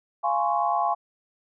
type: chord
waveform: sine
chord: Db major seventh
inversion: first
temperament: just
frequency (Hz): 693 / 831.5 / 1039.4 / 1108.7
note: F5 / Ab5 / C6 / Db6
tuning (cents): -14 / +2 / -12 / 0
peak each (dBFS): -26 / -25 / -29 / -28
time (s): 0.23-0.95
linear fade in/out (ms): 20
effects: none